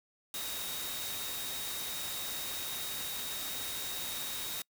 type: tone in noise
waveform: sine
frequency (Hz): 3753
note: A#7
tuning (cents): +11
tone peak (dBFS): -42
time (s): 0.34-4.62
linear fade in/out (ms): 2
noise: white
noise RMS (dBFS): -39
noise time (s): 0.34-4.62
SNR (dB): -6
effects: noise-tail reverb RT60 0.1 s tail -26 dB re dry